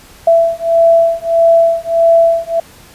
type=beating tone pair; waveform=sine; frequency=666 / 667.6 Hz; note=E5 / E5; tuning=+18 / +22 cents; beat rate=1.6 Hz; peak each=-10 dBFS; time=0.27-2.6 s; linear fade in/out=5 ms; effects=pink hiss -40 dBFS RMS until 2.94 s + resampled to 32000 Hz